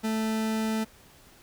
40% pulse tone, 220 Hz, A3, in tune, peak -25 dBFS, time 0.03-0.85 s, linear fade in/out 20 ms, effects pink hiss -55 dBFS RMS until 1.42 s

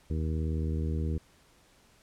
harmonic tone, 78.9 Hz, D#2, 25 cents sharp, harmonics 1 / 2 / 3 / 4 / 5 / 6, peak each -29 / -35 / -39 / -41 / -43 / -45 dBFS, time 0.1-1.18 s, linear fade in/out 5 ms, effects pink hiss -62 dBFS RMS until 2.02 s + low-pass 11000 Hz 12 dB/octave

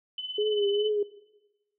sine tone with tremolo, 3018 Hz, F#7, 34 cents sharp, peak -29 dBFS, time 0.18-0.89 s, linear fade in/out 2 ms, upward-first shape triangle, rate 18 Hz, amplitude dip 70%
sine tone with vibrato, 413.9 Hz, G#4, 6 cents flat, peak -23 dBFS, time 0.38-1.03 s, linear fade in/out 5 ms, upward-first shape triangle, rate 2.5 Hz, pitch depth 63 cents each way
effects noise-tail reverb RT60 1.0 s tail -18 dB re dry

